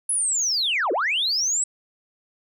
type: linear two-way sweep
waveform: sine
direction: down then up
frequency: 10560 to 318.1 to 8000 Hz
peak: -19 dBFS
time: 0.09-1.64 s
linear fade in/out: 5 ms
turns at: 0.92 s
effects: tanh soft clip ceiling -16 dBFS